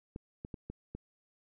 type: clicks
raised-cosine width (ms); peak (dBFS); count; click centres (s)
3; -28; 5; 0.161 / 0.449 / 0.542 / 0.7 / 0.95
effects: none